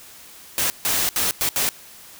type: noise bursts at uneven times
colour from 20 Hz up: white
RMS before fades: -21 dBFS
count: 5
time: 0.58-0.7 / 0.85-1.09 / 1.16-1.31 / 1.41-1.49 / 1.56-1.69 s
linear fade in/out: 0 ms
effects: white hiss -44 dBFS RMS until 2.19 s